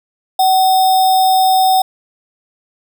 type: tone with sample-and-hold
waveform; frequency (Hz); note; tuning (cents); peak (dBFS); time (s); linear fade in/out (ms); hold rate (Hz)
sine; 755; F#5; +35; -8; 0.39-1.82; 5; 4410
effects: none